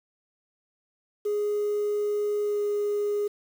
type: tone with pitch glide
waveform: sine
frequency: 415.3 to 412.9 Hz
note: G#4 to G#4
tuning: 0 to -10 cents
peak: -22 dBFS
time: 1.25-3.28 s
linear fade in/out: 10 ms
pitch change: -10 cents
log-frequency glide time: 2.44-2.61 s
effects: tanh soft clip ceiling -22 dBFS + 8-bit